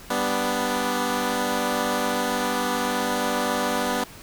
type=chord; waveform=10% pulse; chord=G major; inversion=none; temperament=equal; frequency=196 / 246.9 / 293.7 Hz; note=G3 / B3 / D4; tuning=0 / 0 / 0 cents; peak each=-21 / -16 / -22 dBFS; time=0.1-4.04 s; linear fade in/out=5 ms; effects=pink hiss -44 dBFS RMS until 4.22 s